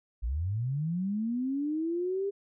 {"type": "linear sweep", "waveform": "sine", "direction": "up", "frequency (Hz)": [51, 404.4], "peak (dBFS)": -28, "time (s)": [0.22, 2.31], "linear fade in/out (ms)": 20, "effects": []}